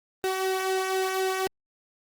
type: tone with flanger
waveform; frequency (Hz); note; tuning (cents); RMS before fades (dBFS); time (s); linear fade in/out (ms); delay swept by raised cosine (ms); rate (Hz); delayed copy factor
sawtooth; 378.5; F#4; +39; -27; 0.24-1.47; 0; 1.7 to 2.42; 4; -0.55
effects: Opus 24 kbps